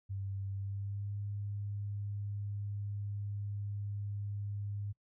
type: tone with pitch glide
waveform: sine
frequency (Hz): 98 to 101.87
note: G2 to G#2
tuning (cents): 0 to -33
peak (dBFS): -36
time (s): 0.09-4.93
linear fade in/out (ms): 20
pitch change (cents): +67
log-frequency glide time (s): 0.52-1.16
effects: noise-tail reverb RT60 0.1 s tail -24 dB re dry